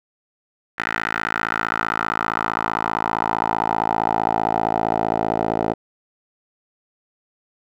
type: tone with band-pass filter sweep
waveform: 10% pulse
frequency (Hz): 55.3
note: A1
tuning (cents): +9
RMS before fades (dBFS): -22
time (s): 0.78-5.74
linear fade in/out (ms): 10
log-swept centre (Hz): 1700 to 580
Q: 3.1
effects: none